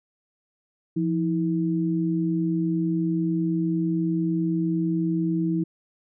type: tone pair together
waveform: sine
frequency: 171.5 / 322.5 Hz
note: F3 / E4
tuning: -31 / -38 cents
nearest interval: major seventh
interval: 1093 cents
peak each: -24 dBFS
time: 0.96-5.64 s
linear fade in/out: 10 ms
effects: none